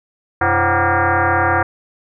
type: tone with frequency modulation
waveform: sine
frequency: 338.8 Hz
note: E4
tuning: 48 cents sharp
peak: -12 dBFS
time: 0.41-1.63 s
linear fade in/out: 5 ms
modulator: 214 Hz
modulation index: 6.6
effects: none